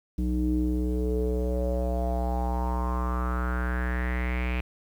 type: tone with low-pass filter sweep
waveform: square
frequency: 61.74 Hz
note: B1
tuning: in tune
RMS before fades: -27 dBFS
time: 0.18-4.61 s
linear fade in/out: 5 ms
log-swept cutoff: 260 to 2500 Hz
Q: 6
effects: 9-bit